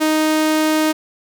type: tone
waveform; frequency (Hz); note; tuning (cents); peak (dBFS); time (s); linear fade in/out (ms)
sawtooth; 311.1; D#4; 0; -10; 0-0.93; 20
effects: none